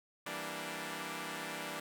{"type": "chord", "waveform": "5% pulse", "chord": "E half-diminished seventh", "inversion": "none", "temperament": "equal", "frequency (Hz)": [164.81, 196, 233.1, 293.7], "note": ["E3", "G3", "Bb3", "D4"], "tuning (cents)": [0, 0, 0, 0], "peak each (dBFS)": [-34, -35, -35, -32], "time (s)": [0.26, 1.8], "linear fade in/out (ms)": 5, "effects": []}